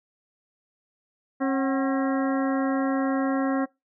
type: harmonic tone with a mistuned harmonic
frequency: 270.2 Hz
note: C#4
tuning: 44 cents flat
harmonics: 1 / 2 / 3 / 4 / 5 / 6 / 7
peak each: -23 / -29 / -33 / -35 / -37 / -39 / -40 dBFS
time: 1.4-3.66 s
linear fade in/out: 20 ms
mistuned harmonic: 3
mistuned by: -120 cents
effects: noise-tail reverb RT60 0.2 s tail -22 dB re dry